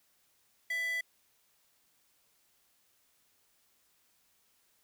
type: tone with high-pass filter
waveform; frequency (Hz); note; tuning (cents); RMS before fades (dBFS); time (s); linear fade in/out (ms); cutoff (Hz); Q
square; 664; E5; +12; -34; 0.7-1.01; 5; 2000; 5.5
effects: white hiss -71 dBFS RMS until 4.83 s